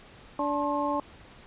harmonic tone with a mistuned harmonic, 290 Hz, D4, 22 cents flat, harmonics 1 / 2 / 3 / 4, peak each -31 / -31 / -31 / -31 dBFS, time 0.39-1 s, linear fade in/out 2 ms, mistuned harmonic 4, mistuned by -140 cents, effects pink hiss -51 dBFS RMS until 1.46 s + resampled to 8000 Hz

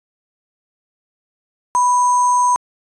sine tone with sample-and-hold, 987.8 Hz, B5, in tune, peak -11 dBFS, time 1.75-2.56 s, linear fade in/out 0 ms, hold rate 7350 Hz, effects resampled to 22050 Hz

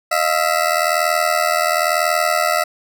20% pulse ring-modulated tone, 659.3 Hz, E5, in tune, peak -7 dBFS, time 0.11-2.64 s, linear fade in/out 10 ms, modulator 40.5 Hz, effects none

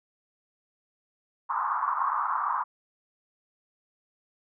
white band-pass noise, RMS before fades -28 dBFS, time 1.49-2.64 s, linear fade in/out 20 ms, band 940 to 1200 Hz, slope 48 dB/octave, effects none

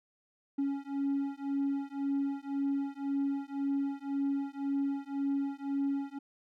triangle beating tone pair, 277.2 / 279.1 Hz, C#4 / C#4, 0 / +12 cents, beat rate 1.9 Hz, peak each -31 dBFS, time 0.58-6.19 s, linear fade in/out 10 ms, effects tanh soft clip ceiling -22 dBFS

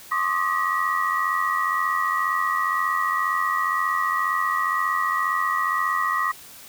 sine tone cluster, 1067 / 1162 / 1244 / 1917 Hz, C6 / D6 / D#6 / A#6, +34 / -19 / -1 / +48 cents, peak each -26 dBFS, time 0.11-6.32 s, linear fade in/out 10 ms, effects white hiss -44 dBFS RMS until 6.68 s

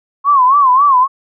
sine tone with vibrato, 1077 Hz, C6, 50 cents sharp, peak -6 dBFS, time 0.24-1.08 s, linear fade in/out 50 ms, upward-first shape sine, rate 3.7 Hz, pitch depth 140 cents each way, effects none

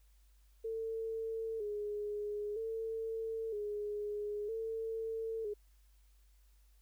sine tone with vibrato, 431.9 Hz, A4, 32 cents flat, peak -36 dBFS, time 0.64-5.54 s, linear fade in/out 10 ms, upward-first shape square, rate 0.52 Hz, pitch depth 66 cents each way, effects added 50 Hz sine -62 dBFS peak until 6.81 s + white hiss -75 dBFS RMS until 6.81 s

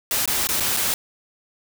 white noise with dropouts, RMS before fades -22 dBFS, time 0.11-0.94 s, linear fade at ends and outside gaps 1 ms, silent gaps 0.257-0.276 / 0.471-0.489 / 0.6-0.605 / 0.766-0.77 s, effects none

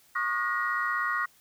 sine tone cluster, 1100 / 1216 / 1440 / 1890 Hz, C#6 / D#6 / F#6 / A#6, -14 / -40 / -47 / +23 cents, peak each -32 / -32 / -31 / -30 dBFS, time 0.15-1.26 s, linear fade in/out 10 ms, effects tanh soft clip ceiling -16 dBFS + white hiss -61 dBFS RMS until 1.4 s

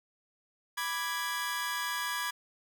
sawtooth chord, G# diminished, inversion first, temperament equal, 987.8 / 1174.7 / 1661.2 Hz, B5 / D6 / G#6, 0 / 0 / 0 cents, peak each -33 / -35 / -31 dBFS, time 0.77-2.31 s, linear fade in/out 10 ms, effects none

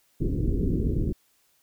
pink low-pass noise, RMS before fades -25 dBFS, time 0.2-1.13 s, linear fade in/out 10 ms, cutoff 410 Hz, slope 48 dB/octave, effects white hiss -66 dBFS RMS until 1.62 s

